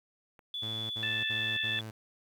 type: click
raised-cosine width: 0.5 ms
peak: -39 dBFS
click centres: 0.392 s
type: tone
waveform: sine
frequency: 3444 Hz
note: A7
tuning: 38 cents flat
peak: -34 dBFS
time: 0.54-1.81 s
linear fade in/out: 2 ms
type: tone bursts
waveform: sawtooth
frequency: 110 Hz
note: A2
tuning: in tune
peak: -36 dBFS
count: 4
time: 0.62-1.911 s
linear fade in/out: 10 ms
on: 280 ms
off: 57 ms
type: harmonic tone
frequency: 880 Hz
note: A5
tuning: in tune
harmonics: 2 / 3 / 4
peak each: -34 / -36 / -37 dBFS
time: 1.03-1.79 s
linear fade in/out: 0 ms
effects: 10-bit